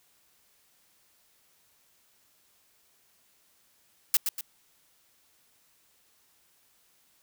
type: noise with echo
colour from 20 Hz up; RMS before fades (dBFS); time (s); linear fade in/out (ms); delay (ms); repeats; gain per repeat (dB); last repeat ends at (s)
blue; -21; 4.14-4.17; 2; 120; 2; -7; 4.41
effects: white hiss -66 dBFS RMS until 7.22 s